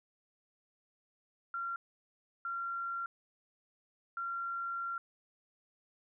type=tone bursts at uneven times; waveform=sine; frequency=1375 Hz; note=F6; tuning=27 cents flat; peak=-35 dBFS; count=3; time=1.54-1.76 / 2.45-3.06 / 4.17-4.98 s; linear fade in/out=2 ms; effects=none